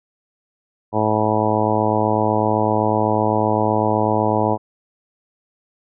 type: harmonic tone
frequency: 107.9 Hz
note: A2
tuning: 33 cents flat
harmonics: 1 / 2 / 3 / 4 / 5 / 6 / 7 / 8 / 9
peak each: -24 / -24 / -24 / -24 / -24 / -24 / -24 / -24 / -24 dBFS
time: 0.92-4.58 s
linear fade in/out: 50 ms
effects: none